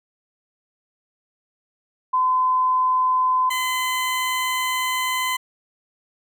sine / 20% pulse tone pair in turn, 1021 / 1021 Hz, C6 / C6, -43 / -43 cents, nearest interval unison, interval 0 cents, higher neither, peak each -16 dBFS, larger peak neither, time 2.13-3.5 / 3.5-5.37 s, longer second, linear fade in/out 10 ms, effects none

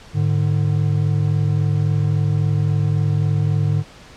triangle tone pair together, 105.43 / 149.1 Hz, G#2 / D3, +27 / +27 cents, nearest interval tritone, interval 600 cents, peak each -16 dBFS, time 0.13-3.84 s, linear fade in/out 50 ms, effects pink hiss -43 dBFS RMS until 4.16 s + low-pass 6000 Hz 12 dB/octave

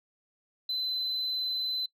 sine tone, 4039 Hz, B7, 38 cents sharp, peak -27 dBFS, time 0.69-1.86 s, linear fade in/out 5 ms, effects noise-tail reverb RT60 0.1 s tail -23 dB re dry + tanh soft clip ceiling -26 dBFS

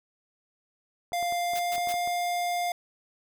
clicks, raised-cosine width 1 ms, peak -29 dBFS, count 8, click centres 1.121 / 1.227 / 1.324 / 1.535 / 1.781 / 1.873 / 1.941 / 2.075 s
square tone with pitch glide, 698.5 to 704.2 Hz, F5 to F5, 0 to +14 cents, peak -27 dBFS, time 1.13-2.72 s, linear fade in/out 2 ms, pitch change +14 cents, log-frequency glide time 1.38-1.87 s
white noise bursts, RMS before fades -38 dBFS, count 3, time 1.55-1.928 s, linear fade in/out 5 ms, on 46 ms, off 120 ms
effects none

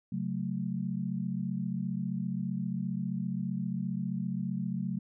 sine chord, F# minor, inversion second, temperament equal with one note detuned, 137 / 185 / 220 Hz, C#3 / F#3 / A3, -20 / 0 / 0 cents, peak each -37 / -33 / -36 dBFS, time 0.12-4.99 s, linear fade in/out 5 ms, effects none

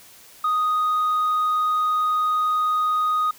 sine tone, 1244.5 Hz, D#6, in tune, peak -16 dBFS, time 0.44-3.31 s, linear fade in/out 5 ms, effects tanh soft clip ceiling -17 dBFS + white hiss -48 dBFS RMS until 3.38 s

